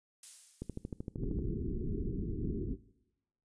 violet noise with exponential decay, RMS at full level -42 dBFS, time 0.23-1.15 s, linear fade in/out 2 ms, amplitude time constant 200 ms
click train, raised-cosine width 3 ms, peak -26 dBFS, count 11, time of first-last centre 0.62-1.389 s, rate 13 Hz
pink low-pass noise, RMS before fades -36 dBFS, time 1.16-2.77 s, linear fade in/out 50 ms, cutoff 420 Hz, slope 96 dB/octave
effects noise-tail reverb RT60 0.9 s tail -20 dB re dry + resampled to 22050 Hz

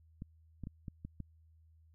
clicks, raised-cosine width 5 ms, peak -30 dBFS, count 6, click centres 0.221 / 0.637 / 0.671 / 0.882 / 1.05 / 1.203 s, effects added 80 Hz sine -61 dBFS peak until 1.94 s

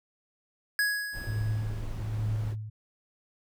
square tone with exponential decay, 1668 Hz, G#6, 7 cents sharp, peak -23 dBFS, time 0.79-1.81 s, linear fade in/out 1 ms, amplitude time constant 220 ms
brown noise, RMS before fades -38 dBFS, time 1.12-2.56 s, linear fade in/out 50 ms
sine tone with tremolo, 107.7 Hz, A2, 37 cents flat, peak -26 dBFS, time 1.27-2.7 s, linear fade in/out 10 ms, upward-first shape sine, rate 1.2 Hz, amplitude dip 75%
effects none

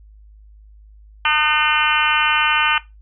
harmonic tone with a mistuned harmonic, 302.2 Hz, D4, 50 cents sharp, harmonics 3 / 4 / 5 / 6 / 7 / 8 / 9 / 10, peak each -21 / -21 / -21 / -27 / -26 / -22 / -22 / -21 dBFS, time 1.25-2.78 s, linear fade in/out 2 ms, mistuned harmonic 4, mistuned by +24 cents, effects noise-tail reverb RT60 0.2 s tail -17 dB re dry + added 52 Hz sine -42 dBFS peak until 3.01 s

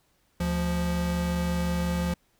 square tone pair together, 73.41 / 174.61 Hz, D2 / F3, 0 / 0 cents, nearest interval octave + minor third, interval 1500 cents, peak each -31 / -27 dBFS, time 0.4-2.14 s, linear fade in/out 5 ms, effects pink hiss -68 dBFS RMS until 2.39 s

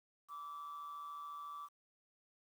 sine tone with amplitude modulation, 1159 Hz, D6, 23 cents flat, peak -40 dBFS, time 0.28-1.69 s, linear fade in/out 50 ms, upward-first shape sine, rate 154 Hz, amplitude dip 60%, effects tanh soft clip ceiling -42 dBFS + 11-bit

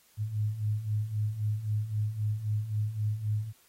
sine beating tone pair, 103.83 / 107.63 Hz, G#2 / A2, 0 / -38 cents, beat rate 3.8 Hz, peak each -34 / -29 dBFS, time 0.17-3.53 s, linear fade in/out 50 ms, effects white hiss -63 dBFS RMS until 3.68 s + AAC 48 kbps

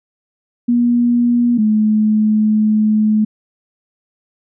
sine tone pair in turn, 240 / 214.5 Hz, B3 / A3, -49 / -44 cents, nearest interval major second, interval 195 cents, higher first, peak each -10 dBFS, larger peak neither, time 0.68-1.58 / 1.58-3.25 s, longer second, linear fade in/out 10 ms, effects none

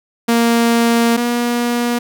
sawtooth tone pair in turn, 233.1 / 239.7 Hz, A#3 / A#3, 0 / +48 cents, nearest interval unison, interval 48 cents, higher second, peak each -7 / -11 dBFS, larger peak first, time 0.28-1.17 / 1.17-1.99 s, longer first, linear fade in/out 10 ms, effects none

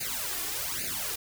white noise with flanger, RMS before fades -33 dBFS, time 0-1.16 s, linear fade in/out 10 ms, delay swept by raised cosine 0.44 to 2.84 ms, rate 1.2 Hz, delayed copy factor +0.95, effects none

